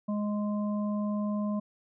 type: harmonic tone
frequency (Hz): 208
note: G#3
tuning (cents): +3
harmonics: 1 / 3 / 5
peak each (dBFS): -28 / -38 / -42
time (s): 0.08-1.6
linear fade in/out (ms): 10
effects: none